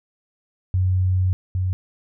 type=tone pair in turn; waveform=sine; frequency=92.5 / 92.5 Hz; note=F#2 / F#2; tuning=0 / 0 cents; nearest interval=unison; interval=0 cents; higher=neither; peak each=-16 / -19 dBFS; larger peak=first; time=0.74-1.33 / 1.55-1.73 s; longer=first; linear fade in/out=0 ms; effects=none